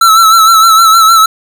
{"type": "tone with vibrato", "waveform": "square", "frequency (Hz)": 1324, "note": "E6", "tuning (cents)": 7, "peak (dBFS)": -3, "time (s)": [0.01, 1.26], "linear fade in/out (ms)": 5, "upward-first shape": "sine", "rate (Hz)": 6.5, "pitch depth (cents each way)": 47, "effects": []}